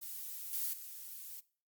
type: noise with level steps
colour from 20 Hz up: violet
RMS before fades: -44 / -37 / -47 dBFS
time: 0.01-1.41 s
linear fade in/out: 20 ms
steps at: 0.53 / 0.73 s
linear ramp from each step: 2 ms
effects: noise-tail reverb RT60 0.4 s tail -19 dB re dry + Opus 48 kbps